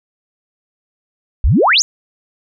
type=exponential sweep; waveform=sine; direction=up; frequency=46 to 7010 Hz; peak=-8 dBFS; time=1.44-1.82 s; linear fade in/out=0 ms; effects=none